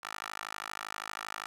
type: tone with high-pass filter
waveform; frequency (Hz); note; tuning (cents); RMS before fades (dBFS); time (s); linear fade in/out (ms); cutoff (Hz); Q
10% pulse; 52.6; G#1; +23; -41; 0.03-1.47; 5; 1200; 2
effects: low-pass 12000 Hz 12 dB/octave + 10-bit